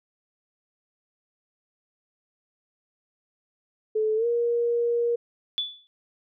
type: tone with pitch glide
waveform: sine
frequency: 433.5 to 472.7 Hz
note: A4 to A#4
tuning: -26 to +24 cents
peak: -21 dBFS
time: 3.95-5.16 s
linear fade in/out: 10 ms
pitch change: +150 cents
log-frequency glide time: 4.16-4.26 s
type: tone with exponential decay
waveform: sine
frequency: 3459 Hz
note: A7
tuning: 30 cents flat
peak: -21 dBFS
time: 5.58-5.87 s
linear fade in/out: 0 ms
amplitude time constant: 61 ms
effects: none